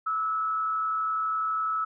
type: tone with frequency modulation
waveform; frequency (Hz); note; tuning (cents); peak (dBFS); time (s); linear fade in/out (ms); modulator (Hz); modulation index
sine; 1300; E6; -24; -25; 0.06-1.85; 10; 132; 0.33
effects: none